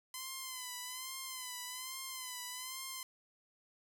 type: tone with vibrato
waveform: 5% pulse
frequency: 1023 Hz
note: C6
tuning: 39 cents flat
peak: -30 dBFS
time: 0.14-3.03 s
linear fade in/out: 2 ms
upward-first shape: sine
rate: 1.2 Hz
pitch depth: 61 cents each way
effects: none